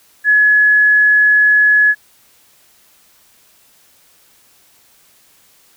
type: tone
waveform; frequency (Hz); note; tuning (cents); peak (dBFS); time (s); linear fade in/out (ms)
sine; 1696; G#6; +36; -7; 0.24-1.95; 50
effects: white hiss -51 dBFS RMS until 5.76 s